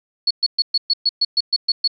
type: tone bursts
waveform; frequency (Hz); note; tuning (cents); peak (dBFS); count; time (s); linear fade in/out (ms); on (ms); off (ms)
sine; 4382; C#8; -21; -13; 11; 0.27-1.877; 5; 37; 120
effects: none